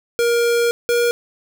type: tone pair in turn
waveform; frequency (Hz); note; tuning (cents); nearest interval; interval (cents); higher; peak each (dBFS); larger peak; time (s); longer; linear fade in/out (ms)
square; 471.5 / 475.9; A#4 / A#4; +20 / +36; unison; 16; second; -15; neither; 0.19-0.71 / 0.89-1.11; first; 0
effects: none